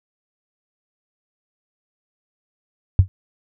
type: tone with exponential decay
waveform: sine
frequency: 93.9 Hz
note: F#2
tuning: 26 cents sharp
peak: -3 dBFS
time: 2.99-3.08 s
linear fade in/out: 0 ms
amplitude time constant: 19 ms
effects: none